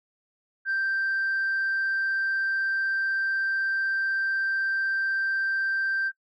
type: tone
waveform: sine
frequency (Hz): 1569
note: G6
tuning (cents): +1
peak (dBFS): -22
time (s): 0.65-6.12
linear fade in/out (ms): 50
effects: noise-tail reverb RT60 0.1 s tail -19 dB re dry + tanh soft clip ceiling -21 dBFS